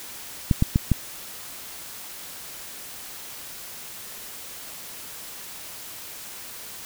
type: clicks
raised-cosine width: 5 ms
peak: -5 dBFS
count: 4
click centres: 0.512 / 0.624 / 0.759 / 0.917 s
effects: white hiss -39 dBFS RMS until 6.85 s